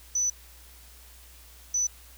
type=tone bursts at uneven times; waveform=sine; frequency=5980 Hz; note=F#8; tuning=17 cents sharp; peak=-23 dBFS; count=2; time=0.15-0.3 / 1.74-1.87 s; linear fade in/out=5 ms; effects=added 60 Hz sine -51 dBFS peak until 2.17 s + white hiss -53 dBFS RMS until 2.17 s